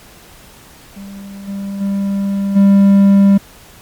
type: tone with level steps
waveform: triangle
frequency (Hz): 198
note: G3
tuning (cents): +18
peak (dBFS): -26 / -18 / -12 / -3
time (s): 0.96-3.38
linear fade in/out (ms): 10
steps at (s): 1.47 / 1.8 / 2.55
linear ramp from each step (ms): 20
effects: pink hiss -41 dBFS RMS until 3.81 s + MP3 96 kbps